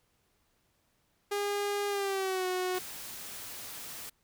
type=tone with pitch glide; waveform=sawtooth; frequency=407.1 to 366.9 Hz; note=G#4 to F#4; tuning=-35 to -15 cents; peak=-26 dBFS; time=1.31-2.79 s; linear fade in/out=10 ms; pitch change=-180 cents; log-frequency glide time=1.88-2.47 s
type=noise; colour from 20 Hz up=white; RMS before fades=-43 dBFS; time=2.74-4.1 s; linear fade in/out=10 ms
effects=pink hiss -73 dBFS RMS until 4.23 s